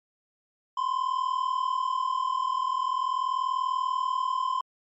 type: tone pair together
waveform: triangle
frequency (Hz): 1015 / 1055.4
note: B5 / C6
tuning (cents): +47 / +15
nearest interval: minor second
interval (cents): 68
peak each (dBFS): -26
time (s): 0.77-4.61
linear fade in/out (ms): 5
effects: MP3 32 kbps